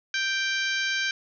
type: harmonic tone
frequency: 784 Hz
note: G5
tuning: in tune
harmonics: 2 / 3 / 4 / 5 / 6 / 7 / 8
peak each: -27 / -31 / -33 / -35 / -37 / -38 / -39 dBFS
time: 0.14-1.11 s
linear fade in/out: 2 ms
effects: none